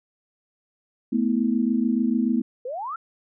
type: chord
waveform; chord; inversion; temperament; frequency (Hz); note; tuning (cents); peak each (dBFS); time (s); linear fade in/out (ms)
sine; A suspended second; none; equal with one note detuned; 220 / 246.9 / 323.6; A3 / B3 / E4; 0 / 0 / -32; -23 / -22 / -28; 1.12-2.42; 10
type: exponential sweep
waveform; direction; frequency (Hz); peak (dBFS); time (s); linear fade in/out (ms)
sine; up; 470.7 to 1380; -28; 2.65-2.96; 5
effects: none